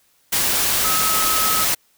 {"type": "tone in noise", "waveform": "sine", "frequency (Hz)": 1282, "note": "E6", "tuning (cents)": -49, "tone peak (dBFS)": -22, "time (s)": [0.84, 1.65], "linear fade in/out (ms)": 10, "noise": "white", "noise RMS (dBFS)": -19, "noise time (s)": [0.32, 1.75], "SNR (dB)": -6, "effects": ["white hiss -60 dBFS RMS until 1.97 s"]}